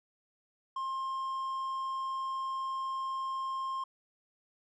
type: tone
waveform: triangle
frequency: 1062 Hz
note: C6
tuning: 25 cents sharp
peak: -31 dBFS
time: 0.76-3.84 s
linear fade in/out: 5 ms
effects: resampled to 22050 Hz